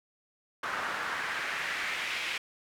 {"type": "noise with band-pass filter sweep", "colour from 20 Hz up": "pink", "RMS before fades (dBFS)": -34, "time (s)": [0.63, 2.38], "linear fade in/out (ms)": 5, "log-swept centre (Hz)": [1300, 2500], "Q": 2.1, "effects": []}